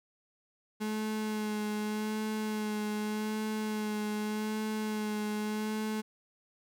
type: tone with vibrato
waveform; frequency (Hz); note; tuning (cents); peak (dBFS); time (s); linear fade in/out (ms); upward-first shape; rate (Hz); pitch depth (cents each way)
35% pulse; 213.6; G#3; +49; -30; 0.8-6.02; 20; sine; 0.84; 21
effects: none